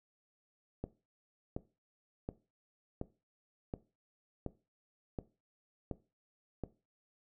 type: click train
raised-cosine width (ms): 2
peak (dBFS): -24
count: 9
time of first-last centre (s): 0.84-6.637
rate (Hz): 1.38
effects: noise-tail reverb RT60 0.3 s tail -17 dB re dry